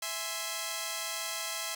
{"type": "chord", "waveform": "5% pulse", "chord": "E augmented", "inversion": "none", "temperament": "equal", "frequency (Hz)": [659.3, 830.6, 1046.5], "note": ["E5", "G#5", "B#5"], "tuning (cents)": [0, 0, 0], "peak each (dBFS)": [-26, -29, -26], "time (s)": [0.02, 1.75], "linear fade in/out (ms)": 5, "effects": []}